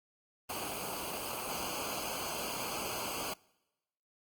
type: noise with comb filter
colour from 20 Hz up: pink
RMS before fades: -38 dBFS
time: 0.49-3.34 s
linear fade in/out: 10 ms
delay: 0.54 ms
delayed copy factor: -0.95
effects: noise-tail reverb RT60 1.0 s tail -25 dB re dry + Opus 32 kbps